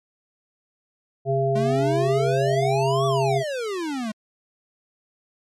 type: harmonic tone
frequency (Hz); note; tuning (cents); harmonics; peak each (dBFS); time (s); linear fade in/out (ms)
135.2; C#3; -43; 1 / 3 / 5; -23 / -23 / -23; 1.25-3.44; 50
type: exponential two-way sweep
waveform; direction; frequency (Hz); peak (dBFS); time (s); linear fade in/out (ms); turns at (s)
square; up then down; 207.7 to 1161 to 207.7; -26; 1.55-4.12; 10; 3.06
effects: low-pass 8000 Hz 12 dB/octave + MP3 64 kbps